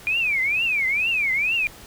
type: tone with vibrato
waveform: sine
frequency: 2390 Hz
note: D7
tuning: 30 cents sharp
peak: -19 dBFS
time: 0.07-1.67 s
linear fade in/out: 0 ms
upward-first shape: triangle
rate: 2.2 Hz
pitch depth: 290 cents each way
effects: pink hiss -44 dBFS RMS until 1.86 s